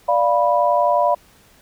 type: chord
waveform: sine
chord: B diminished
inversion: first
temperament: equal with one note detuned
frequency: 587.3 / 698.5 / 982.6 Hz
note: D5 / F5 / B5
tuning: 0 / 0 / -9 cents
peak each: -18 dBFS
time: 0.08-1.15 s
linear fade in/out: 10 ms
effects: pink hiss -52 dBFS RMS until 1.61 s